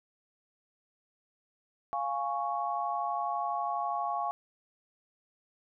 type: chord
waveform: sine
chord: Db major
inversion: first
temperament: equal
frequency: 698.5 / 830.6 / 1108.7 Hz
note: F5 / Ab5 / Db6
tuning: 0 / 0 / 0 cents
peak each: -34 dBFS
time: 1.93-4.31 s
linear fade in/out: 0 ms
effects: none